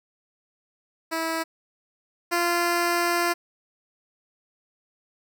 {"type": "tone pair in turn", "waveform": "10% pulse", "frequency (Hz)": [325.8, 345.8], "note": ["E4", "F4"], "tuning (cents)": [-20, -17], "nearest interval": "minor second", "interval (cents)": 103, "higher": "second", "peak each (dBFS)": [-17, -13], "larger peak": "second", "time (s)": [[1.11, 1.44], [2.31, 3.34]], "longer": "second", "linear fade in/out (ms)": 20, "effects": []}